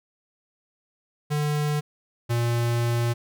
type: tone pair in turn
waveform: square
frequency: 148.7 / 118.34 Hz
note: D3 / A#2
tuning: +22 / +27 cents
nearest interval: major third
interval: 395 cents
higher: first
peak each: -23 / -22 dBFS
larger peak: second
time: 1.3-1.81 / 2.29-3.14 s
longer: second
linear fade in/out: 20 ms
effects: none